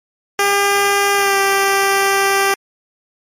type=tone with pitch glide; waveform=10% pulse; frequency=401.4 to 393.1 Hz; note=G4 to G4; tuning=+41 to +5 cents; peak=-4 dBFS; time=0.39-2.54 s; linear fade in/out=2 ms; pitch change=-36 cents; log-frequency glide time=1.16-1.37 s; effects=MP3 64 kbps